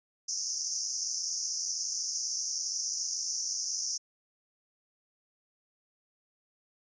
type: band-pass noise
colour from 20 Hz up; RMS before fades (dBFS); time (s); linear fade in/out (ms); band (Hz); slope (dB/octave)
white; -34; 0.28-3.98; 10; 5200 to 6500; 96
effects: resampled to 16000 Hz